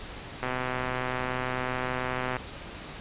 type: click train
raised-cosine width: 0.5 ms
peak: -15 dBFS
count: 247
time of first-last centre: 0.43-2.367 s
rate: 127 Hz
effects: pink hiss -41 dBFS RMS until 3 s + resampled to 8000 Hz